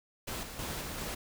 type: noise with level steps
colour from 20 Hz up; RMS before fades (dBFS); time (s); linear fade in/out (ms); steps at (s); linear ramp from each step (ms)
pink; -38 / -44 / -38 / -40 / -38; 0.27-1.15; 10; 0.43 / 0.59 / 0.81 / 0.98; 2
effects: none